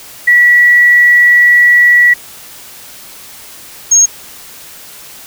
sine tone pair in turn, 1941 / 6529 Hz, B6 / G#8, -31 / -30 cents, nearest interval octave + major sixth, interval 2101 cents, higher second, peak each -3 dBFS, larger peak neither, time 0.27-2.14 / 3.91-4.06 s, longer first, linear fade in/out 10 ms, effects white hiss -33 dBFS RMS until 5.26 s

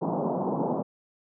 pink band-pass noise, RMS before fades -28 dBFS, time 0.01-0.83 s, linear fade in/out 20 ms, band 150 to 970 Hz, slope 48 dB/octave, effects none

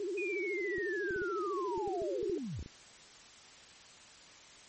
sine tone with vibrato, 378.6 Hz, F#4, 40 cents sharp, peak -34 dBFS, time 0-2.38 s, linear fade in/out 2 ms, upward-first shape sine, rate 14 Hz, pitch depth 180 cents each way
sine linear sweep, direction down, 2500 to 46.37 Hz, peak -37 dBFS, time 0.17-2.63 s, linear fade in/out 10 ms
clicks, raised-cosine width 3 ms, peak -34 dBFS, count 12, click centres 0.782 / 1.108 / 1.162 / 1.218 / 1.778 / 1.877 / 2.019 / 2.229 / 2.297 / 2.592 / 2.627 / 2.661 s
effects white hiss -55 dBFS RMS until 4.68 s + MP3 32 kbps

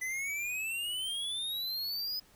square exponential sweep, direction up, 2001 to 5050 Hz, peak -34 dBFS, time 0.01-2.2 s, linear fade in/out 10 ms, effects pink hiss -62 dBFS RMS until 2.35 s

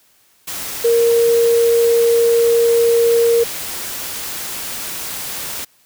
sine tone in noise, 466.1 Hz, A#4, in tune, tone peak -10 dBFS, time 0.84-3.44 s, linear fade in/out 10 ms, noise white, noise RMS -26 dBFS, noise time 0.47-5.65 s, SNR +13 dB, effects white hiss -55 dBFS RMS until 5.85 s

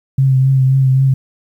sine tone with vibrato, 132.8 Hz, C3, 26 cents sharp, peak -8 dBFS, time 0.18-1.14 s, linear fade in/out 5 ms, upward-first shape triangle, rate 3.8 Hz, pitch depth 34 cents each way, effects 8-bit

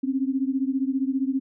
sine beating tone pair, 261.6 / 276.6 Hz, C4 / C#4, 0 / -4 cents, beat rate 15 Hz, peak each -24 / -26 dBFS, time 0.03-1.4 s, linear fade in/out 10 ms, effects none

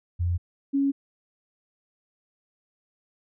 sine tone pair in turn, 87.31 / 277.2 Hz, F2 / C#4, 0 / 0 cents, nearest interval octave + minor sixth, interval 2000 cents, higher second, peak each -22 / -20 dBFS, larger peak second, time 0.19-0.38 / 0.73-0.92 s, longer neither, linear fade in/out 20 ms, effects none

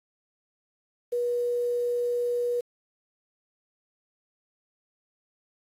sine tone with quantisation, 483.4 Hz, B4, 37 cents flat, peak -24 dBFS, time 1.12-2.61 s, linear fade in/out 10 ms, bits 8, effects AAC 48 kbps

